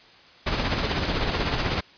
pink noise with tremolo, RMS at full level -23 dBFS, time 0.46-1.81 s, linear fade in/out 10 ms, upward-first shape sine, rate 16 Hz, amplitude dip 45%, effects white hiss -51 dBFS RMS until 1.97 s + resampled to 11025 Hz

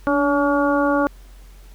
harmonic tone with a mistuned harmonic, 283.9 Hz, C#4, 41 cents sharp, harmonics 1 / 2 / 3 / 4 / 5, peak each -19 / -20 / -25 / -24 / -25 dBFS, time 0.07-1.07 s, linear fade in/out 0 ms, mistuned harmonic 1, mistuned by +33 cents, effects added 45 Hz sine -40 dBFS peak until 1.74 s + pink hiss -53 dBFS RMS until 1.74 s

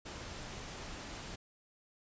pink noise, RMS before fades -45 dBFS, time 0.05-1.36 s, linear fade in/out 10 ms, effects resampled to 16000 Hz

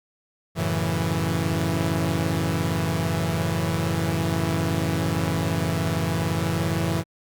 sawtooth chord, F# minor seventh, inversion none, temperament equal, 92.5 / 110 / 138.59 / 164.81 Hz, F#2 / A2 / C#3 / E3, 0 / 0 / 0 / 0 cents, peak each -24 / -26 / -26 / -21 dBFS, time 0.55-7.04 s, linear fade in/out 50 ms, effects Opus 48 kbps

